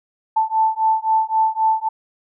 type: beating tone pair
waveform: sine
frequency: 880 / 883.8 Hz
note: A5 / A5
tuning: 0 / +7 cents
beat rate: 3.8 Hz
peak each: -18 dBFS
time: 0.36-1.89 s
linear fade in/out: 10 ms
effects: none